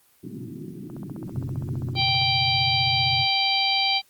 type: band-pass noise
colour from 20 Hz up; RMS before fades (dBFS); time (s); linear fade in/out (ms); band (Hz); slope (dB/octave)
pink; -36; 0.23-2.01; 10; 110 to 380; 96
type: click train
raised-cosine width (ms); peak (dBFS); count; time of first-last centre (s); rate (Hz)
1; -28; 21; 0.9-2.216; 15.2
type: chord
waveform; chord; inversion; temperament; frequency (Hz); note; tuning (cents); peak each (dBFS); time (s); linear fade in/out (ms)
sine; F# suspended fourth; none; just; 92.5 / 123.33 / 138.75; F#2 / B2 / C#3; 0 / -2 / +2; -34 / -30 / -33; 1.32-3.27; 50
type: harmonic tone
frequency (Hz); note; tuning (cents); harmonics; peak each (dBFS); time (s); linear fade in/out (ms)
784; G5; 0; 1 / 3 / 4 / 5 / 6; -26 / -26 / -26 / -26 / -26; 1.95-4.02; 50
effects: white hiss -60 dBFS RMS until 4.09 s + Opus 24 kbps